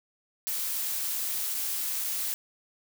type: noise with dropouts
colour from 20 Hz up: blue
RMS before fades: -31 dBFS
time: 0.47-2.34 s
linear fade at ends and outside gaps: 0 ms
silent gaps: 1.545-1.549 / 2.041-2.045 s
effects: none